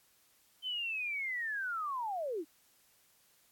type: linear sweep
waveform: sine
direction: down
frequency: 3099 to 283.6 Hz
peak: -34 dBFS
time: 0.62-2.45 s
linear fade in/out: 50 ms
effects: white hiss -68 dBFS RMS until 3.51 s + AAC 64 kbps